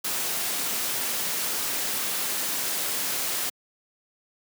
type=noise; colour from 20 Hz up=white; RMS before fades=-28 dBFS; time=0.04-3.5 s; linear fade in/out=10 ms; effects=high-pass 150 Hz 12 dB/octave